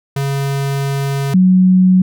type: tone pair in turn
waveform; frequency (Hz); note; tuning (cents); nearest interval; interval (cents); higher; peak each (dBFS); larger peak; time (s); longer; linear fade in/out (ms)
square / sine; 138.59 / 185; C#3 / F#3; 0 / 0; perfect fourth; 500; second; -16 / -6; second; 0.16-1.34 / 1.34-2.02; first; 5
effects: none